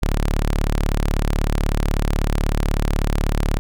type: tone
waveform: sawtooth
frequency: 36.2 Hz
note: D1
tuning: 24 cents flat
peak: -13 dBFS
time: 0.02-3.59 s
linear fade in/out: 0 ms
effects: none